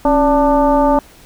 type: tone with frequency modulation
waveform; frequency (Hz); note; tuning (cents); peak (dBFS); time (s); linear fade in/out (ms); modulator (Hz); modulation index
sine; 580; D5; -22; -9; 0.05-0.99; 2; 305; 1.4
effects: pink hiss -44 dBFS RMS until 1.25 s